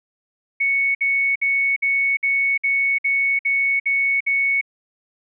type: tone bursts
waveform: sine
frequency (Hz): 2217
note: C#7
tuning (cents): 0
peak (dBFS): -16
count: 10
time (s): 0.6-4.613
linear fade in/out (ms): 10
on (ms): 350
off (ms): 57
effects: none